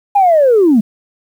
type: linear sweep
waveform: sine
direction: down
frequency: 827 to 198.9 Hz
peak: -5 dBFS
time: 0.15-0.81 s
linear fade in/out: 10 ms
effects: tanh soft clip ceiling -2 dBFS + 7-bit